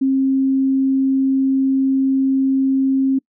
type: tone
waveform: sine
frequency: 267.6 Hz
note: C4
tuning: 39 cents sharp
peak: -13 dBFS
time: 0.01-3.19 s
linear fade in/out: 10 ms
effects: noise-tail reverb RT60 0.1 s tail -26 dB re dry